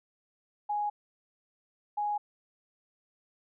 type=tone pair in turn; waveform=sine; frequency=830.6 / 830.6 Hz; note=G#5 / G#5; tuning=0 / 0 cents; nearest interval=unison; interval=0 cents; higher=neither; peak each=-28 dBFS; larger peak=neither; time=0.69-0.9 / 1.97-2.18 s; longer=neither; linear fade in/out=10 ms; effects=none